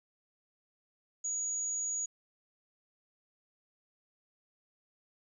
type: tone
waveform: sine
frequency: 6780 Hz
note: G#8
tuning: 35 cents sharp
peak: -32 dBFS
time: 1.24-2.06 s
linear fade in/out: 10 ms
effects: none